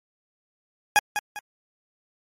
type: tone with echo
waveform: 20% pulse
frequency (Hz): 828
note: G#5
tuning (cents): -5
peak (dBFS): -9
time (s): 0.96-0.99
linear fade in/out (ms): 0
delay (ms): 200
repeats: 2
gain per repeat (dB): -9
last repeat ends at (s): 1.39
effects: MP3 64 kbps